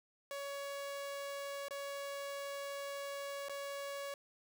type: tone with dropouts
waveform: sawtooth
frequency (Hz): 561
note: C#5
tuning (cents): +21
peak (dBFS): -37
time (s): 0.31-4.14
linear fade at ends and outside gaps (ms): 1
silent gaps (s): 1.684-1.708 / 3.485-3.495
effects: none